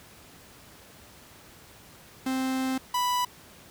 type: tone pair in turn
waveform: 45% pulse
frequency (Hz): 261.7 / 988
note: C4 / B5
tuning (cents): 0 / 0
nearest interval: octave + major seventh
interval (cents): 2300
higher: second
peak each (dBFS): -26 / -24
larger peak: second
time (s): 2.26-2.78 / 2.94-3.25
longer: first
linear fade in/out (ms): 5
effects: pink hiss -51 dBFS RMS until 3.7 s + high-pass 60 Hz 12 dB/octave